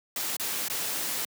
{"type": "noise with dropouts", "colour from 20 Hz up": "white", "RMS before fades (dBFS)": -31, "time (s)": [0.16, 1.25], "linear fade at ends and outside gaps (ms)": 2, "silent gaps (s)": [[0.366, 0.397], [0.683, 0.699]], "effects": ["high-pass 150 Hz 12 dB/octave"]}